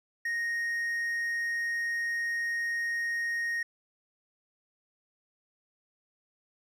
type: tone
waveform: triangle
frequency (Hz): 1864.7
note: A#6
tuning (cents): 0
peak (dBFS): -27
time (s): 0.25-3.63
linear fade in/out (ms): 5
effects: none